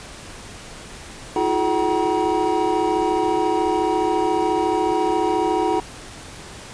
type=tone cluster; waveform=triangle; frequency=326.3 / 360.5 / 425.1 / 759 / 953 Hz; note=E4 / F#4 / G#4 / F#5 / A#5; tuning=-18 / -45 / +40 / +44 / +38 cents; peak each=-22 dBFS; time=1.36-5.8 s; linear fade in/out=2 ms; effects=pink hiss -38 dBFS RMS until 6.73 s + resampled to 22050 Hz